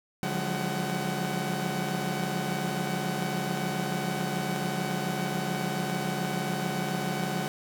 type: tone cluster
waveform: sawtooth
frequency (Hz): 142.8 / 174.2 / 181.2 / 205.6 / 753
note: D3 / F3 / F#3 / G#3 / F#5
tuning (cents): -48 / -4 / -36 / -17 / +30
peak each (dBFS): -31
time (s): 0.23-7.48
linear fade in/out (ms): 0
effects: none